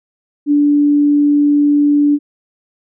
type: tone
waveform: sine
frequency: 291.1 Hz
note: D4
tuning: 15 cents flat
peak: -8 dBFS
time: 0.46-2.19 s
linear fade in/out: 50 ms
effects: none